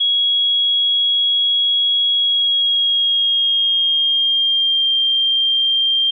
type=tone with pitch glide; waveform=sine; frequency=3322 to 3181 Hz; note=G#7 to G7; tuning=0 to +25 cents; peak=-13 dBFS; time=0-6.11 s; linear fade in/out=10 ms; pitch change=-75 cents; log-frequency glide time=2.14-4.92 s; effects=none